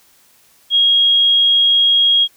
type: tone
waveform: sine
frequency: 3278 Hz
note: G#7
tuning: 23 cents flat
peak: -9 dBFS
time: 0.7-2.28 s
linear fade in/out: 50 ms
effects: white hiss -52 dBFS RMS until 2.36 s